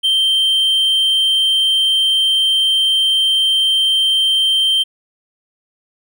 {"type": "tone", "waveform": "triangle", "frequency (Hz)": 3136, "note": "G7", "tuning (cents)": 0, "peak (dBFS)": -10, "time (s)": [0.03, 4.84], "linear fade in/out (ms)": 20, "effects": []}